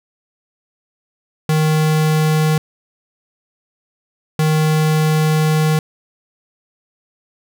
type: tone bursts at uneven times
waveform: square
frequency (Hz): 155.56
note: D#3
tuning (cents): 0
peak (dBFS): -13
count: 2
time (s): 1.49-2.58 / 4.39-5.79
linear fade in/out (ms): 2
effects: none